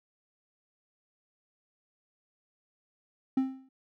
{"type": "tone with exponential decay", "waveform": "triangle", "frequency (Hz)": 263.9, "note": "C4", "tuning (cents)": 15, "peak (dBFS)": -19, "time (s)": [3.37, 3.69], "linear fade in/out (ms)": 5, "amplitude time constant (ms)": 68, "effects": []}